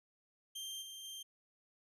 sawtooth tone with level steps, 3163 Hz, G7, 15 cents sharp, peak -39 / -44 / -42 dBFS, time 0.55-1.23 s, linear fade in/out 10 ms, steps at 0.81 / 1.03 s, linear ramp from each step 20 ms, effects resampled to 32000 Hz

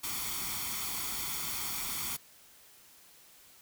white noise with comb filter, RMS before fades -36 dBFS, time 0.03-2.17 s, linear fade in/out 10 ms, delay 0.89 ms, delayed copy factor +0.65, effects white hiss -58 dBFS RMS until 3.61 s

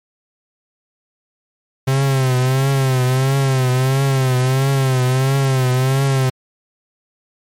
45% pulse tone with vibrato, 131.9 Hz, C3, 14 cents sharp, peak -13 dBFS, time 1.87-6.3 s, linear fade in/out 10 ms, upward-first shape triangle, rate 1.5 Hz, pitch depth 83 cents each way, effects MP3 64 kbps

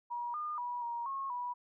sine tone with pitch steps, 958 / 1214 / 971 / 944 / 1088 / 977 Hz, A#5 / D#6 / B5 / A#5 / C#6 / B5, +47 / -43 / -30 / +22 / -33 / -19 cents, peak -35 dBFS, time 0.1-1.54 s, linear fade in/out 20 ms, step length 240 ms, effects none

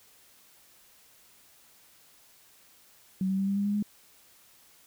sine tone with pitch steps, 188.9 / 191.87 / 194.88 / 197.95 / 201.1 / 204.2 / 207.4 Hz, F#3 / G3 / G3 / G3 / G3 / G#3 / G#3, +36 / -37 / -10 / +17 / +44 / -29 / -2 cents, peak -25 dBFS, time 3.21-3.826 s, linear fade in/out 2 ms, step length 88 ms, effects white hiss -59 dBFS RMS until 4.86 s

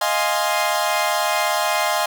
sawtooth chord, F minor seventh, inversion third, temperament equal, 622.3 / 698.5 / 830.6 / 1046.5 Hz, Eb5 / F5 / Ab5 / C6, 0 / 0 / 0 / 0 cents, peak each -20 dBFS, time 0.01-2.06 s, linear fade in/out 5 ms, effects none

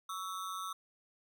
square ring-modulated tone, 1219 Hz, D#6, 36 cents flat, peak -36 dBFS, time 0.09-0.73 s, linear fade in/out 5 ms, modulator 92.7 Hz, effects none

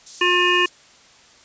white high-pass noise, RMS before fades -35 dBFS, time 0.06-0.69 s, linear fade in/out 10 ms, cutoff 4300 Hz, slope 24 dB/octave
harmonic tone, 357 Hz, F4, 38 cents sharp, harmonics 1 / 3 / 5 / 7 / 8, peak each -21 / -21 / -21 / -21 / -21 dBFS, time 0.21-0.66 s, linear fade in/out 5 ms
effects white hiss -50 dBFS RMS until 1.44 s + resampled to 16000 Hz

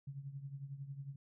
sine tone with tremolo, 138.59 Hz, C#3, in tune, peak -40 dBFS, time 0.07-1.16 s, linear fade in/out 5 ms, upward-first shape triangle, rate 11 Hz, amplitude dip 80%, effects none

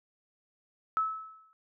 sine tone with exponential decay, 1300 Hz, E6, 24 cents flat, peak -23 dBFS, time 0.97-1.53 s, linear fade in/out 0 ms, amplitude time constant 120 ms, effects none

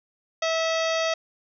harmonic tone with a mistuned harmonic, 650 Hz, E5, 24 cents flat, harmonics 1 / 2 / 3 / 4 / 5 / 6 / 7 / 8 / 9 / 10, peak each -24 / -31 / -32 / -33 / -35 / -36 / -37 / -40 / -40 / -45 dBFS, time 0.42-1.14 s, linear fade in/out 5 ms, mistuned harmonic 6, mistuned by -69 cents, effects none

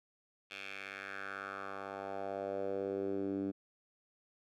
10% pulse tone with band-pass filter sweep, 98 Hz, G2, in tune, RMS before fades -40 dBFS, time 0.5-3.52 s, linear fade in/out 20 ms, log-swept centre 2800 to 270 Hz, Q 2.8, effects none

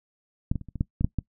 clicks, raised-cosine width 5 ms, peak -11 / -17 / -27 / -29 / -22 / -11 / -14 / -8 / -14 dBFS, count 9, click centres 0.515 / 0.557 / 0.613 / 0.687 / 0.757 / 0.809 / 1.01 / 1.045 / 1.187 s, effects noise-tail reverb RT60 0.1 s tail -21 dB re dry

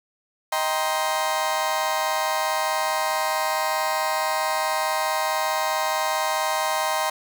35% pulse chord, C minor seventh, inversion first, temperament just, 627.9 / 784.9 / 941.9 / 1046.5 Hz, Eb5 / G5 / Bb5 / C6, +16 / +2 / +18 / 0 cents, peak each -26 dBFS, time 0.52-7.1 s, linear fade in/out 5 ms, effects 7-bit

